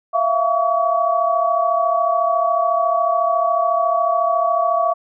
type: tone cluster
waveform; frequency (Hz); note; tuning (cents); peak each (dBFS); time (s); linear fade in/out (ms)
sine; 662 / 696 / 1134; E5 / F5 / C#6; +7 / -6 / +39; -19; 0.13-4.94; 20
effects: none